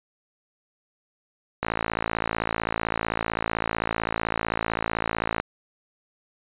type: click train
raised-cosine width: 0.5 ms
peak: -9 dBFS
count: 211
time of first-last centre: 1.63-5.4 s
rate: 55.7 Hz
effects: resampled to 8000 Hz